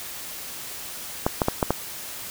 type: clicks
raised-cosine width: 1 ms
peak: -5 dBFS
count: 5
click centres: 1.265 / 1.418 / 1.484 / 1.628 / 1.706 s
effects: white hiss -36 dBFS RMS until 2.3 s